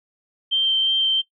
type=tone with vibrato; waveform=sine; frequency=3136 Hz; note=G7; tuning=in tune; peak=-16 dBFS; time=0.51-1.22 s; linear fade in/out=20 ms; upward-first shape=sine; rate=2.9 Hz; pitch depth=8 cents each way; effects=noise-tail reverb RT60 0.1 s tail -18 dB re dry